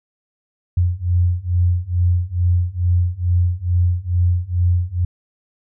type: beating tone pair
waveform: sine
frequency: 87.31 / 89.61 Hz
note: F2 / F2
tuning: 0 / +45 cents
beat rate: 2.3 Hz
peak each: -18 / -17 dBFS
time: 0.77-5.05 s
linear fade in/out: 5 ms
effects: none